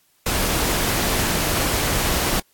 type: noise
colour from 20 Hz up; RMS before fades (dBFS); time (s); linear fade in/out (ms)
pink; -21; 0.26-2.4; 5
effects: white hiss -61 dBFS RMS until 2.53 s + AAC 64 kbps